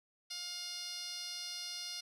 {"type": "tone with band-pass filter", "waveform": "10% pulse", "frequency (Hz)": 709, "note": "F5", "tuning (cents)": 26, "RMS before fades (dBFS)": -43, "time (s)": [0.3, 2.01], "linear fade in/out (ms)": 10, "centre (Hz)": 5500, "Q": 3, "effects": []}